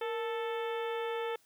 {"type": "harmonic tone with a mistuned harmonic", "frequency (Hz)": 440, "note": "A4", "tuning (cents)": 0, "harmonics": [1, 2, 3, 4, 5, 6, 7, 8], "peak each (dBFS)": [-34, -40, -44, -46, -48, -50, -51, -52], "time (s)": [0.01, 1.36], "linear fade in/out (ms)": 5, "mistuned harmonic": 1, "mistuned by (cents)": 94, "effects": ["white hiss -67 dBFS RMS until 1.45 s"]}